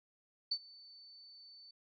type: tone with ADSR envelope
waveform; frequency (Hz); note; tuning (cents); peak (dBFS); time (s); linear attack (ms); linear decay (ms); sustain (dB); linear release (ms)
sine; 4518; C#8; +32; -30; 0.51-1.71; 8; 61; -24; 4
effects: none